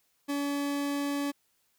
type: tone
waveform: 40% pulse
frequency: 284.4 Hz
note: C#4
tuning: 45 cents sharp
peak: -28 dBFS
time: 0.28-1.32 s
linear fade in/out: 20 ms
effects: white hiss -72 dBFS RMS until 1.78 s